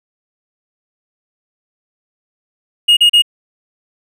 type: tone bursts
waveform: triangle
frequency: 2864 Hz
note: F7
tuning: 43 cents sharp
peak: -4 dBFS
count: 3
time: 2.88-3.222 s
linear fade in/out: 10 ms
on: 90 ms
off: 36 ms
effects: none